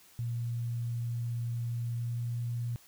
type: tone with pitch glide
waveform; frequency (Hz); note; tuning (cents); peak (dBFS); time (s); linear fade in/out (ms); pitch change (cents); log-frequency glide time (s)
sine; 118.3 to 119.12; A#2 to A#2; +26 to +38; -31; 0.19-2.76; 0; +12; 1.94-2.21
effects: white hiss -59 dBFS RMS until 2.87 s